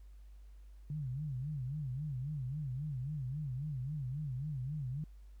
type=tone with vibrato; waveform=sine; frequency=138.59 Hz; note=C#3; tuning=in tune; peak=-36 dBFS; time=0.9-5.04 s; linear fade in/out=2 ms; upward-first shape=sine; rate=3.7 Hz; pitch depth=190 cents each way; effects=added 50 Hz sine -51 dBFS peak until 5.4 s + pink hiss -75 dBFS RMS until 5.4 s